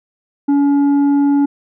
triangle tone with tanh clipping, 283.5 Hz, C#4, 39 cents sharp, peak -11 dBFS, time 0.48-1.46 s, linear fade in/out 10 ms, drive 10 dB, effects none

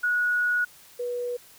sine tone pair in turn, 1459 / 487.2 Hz, F#6 / B4, -25 / -24 cents, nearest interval octave + perfect fifth, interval 1899 cents, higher first, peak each -21 / -27 dBFS, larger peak first, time 0.03-0.65 / 0.99-1.37 s, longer first, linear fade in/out 10 ms, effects white hiss -52 dBFS RMS until 1.58 s

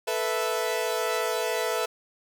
sawtooth chord, A suspended second, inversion none, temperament equal, 440 / 493.9 / 659.3 Hz, A4 / B4 / E5, 0 / 0 / 0 cents, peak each -26 dBFS, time 0.07-1.86 s, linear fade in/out 10 ms, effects none

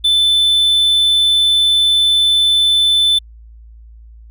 triangle tone, 3520 Hz, A7, in tune, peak -8 dBFS, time 0.04-3.19 s, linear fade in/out 10 ms, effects added 56 Hz sine -36 dBFS peak until 4.3 s

